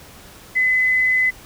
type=tone; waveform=sine; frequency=2021 Hz; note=B6; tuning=39 cents sharp; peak=-14 dBFS; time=0.55-1.31 s; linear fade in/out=20 ms; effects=pink hiss -43 dBFS RMS until 1.45 s